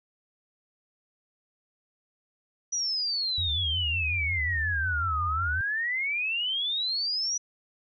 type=exponential two-way sweep; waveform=sine; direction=down then up; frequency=5920 to 1200 to 5920 Hz; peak=-26 dBFS; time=2.72-7.38 s; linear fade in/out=10 ms; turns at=5.24 s
type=tone with vibrato; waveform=sine; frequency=82.41 Hz; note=E2; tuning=in tune; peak=-30 dBFS; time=3.38-5.61 s; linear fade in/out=0 ms; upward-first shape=sine; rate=5.5 Hz; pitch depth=180 cents each way
effects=none